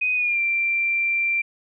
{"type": "tone with pitch glide", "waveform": "sine", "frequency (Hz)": [2500, 2360], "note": ["D#7", "D7"], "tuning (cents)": [8, 8], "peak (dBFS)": -19, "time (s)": [0.01, 1.42], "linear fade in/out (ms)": 10, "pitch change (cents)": -100, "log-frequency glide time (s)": [0.15, 0.4], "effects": []}